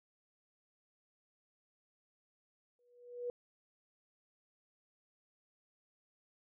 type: tone with exponential growth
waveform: sine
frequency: 486.1 Hz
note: B4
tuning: 28 cents flat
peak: -34 dBFS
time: 2.79-3.3 s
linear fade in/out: 1 ms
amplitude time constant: 110 ms
effects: none